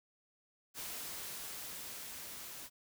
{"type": "noise with level ramp", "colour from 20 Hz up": "white", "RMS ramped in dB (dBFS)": [-43, -48], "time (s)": [0.74, 2.7], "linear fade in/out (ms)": 50, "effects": []}